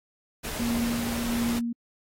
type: noise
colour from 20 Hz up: pink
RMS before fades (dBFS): -34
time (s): 0.43-1.6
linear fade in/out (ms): 20
type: tone with tremolo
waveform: sine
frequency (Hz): 235.2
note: A#3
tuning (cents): +16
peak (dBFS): -24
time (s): 0.59-1.73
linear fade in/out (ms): 10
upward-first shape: sine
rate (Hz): 1.4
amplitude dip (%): 45
effects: AAC 48 kbps